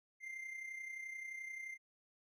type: tone with amplitude modulation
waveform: triangle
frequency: 2094 Hz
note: C7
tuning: 1 cent sharp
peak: -40 dBFS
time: 0.2-1.78 s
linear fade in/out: 50 ms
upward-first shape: sine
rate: 31.5 Hz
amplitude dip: 55%
effects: none